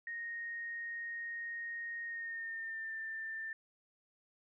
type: tone with pitch glide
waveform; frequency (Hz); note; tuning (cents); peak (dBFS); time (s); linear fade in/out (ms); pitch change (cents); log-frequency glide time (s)
sine; 1862 to 1786.1; A#6 to A6; -2 to +25; -39; 0.07-3.53; 2; -73; 2.05-2.94
effects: none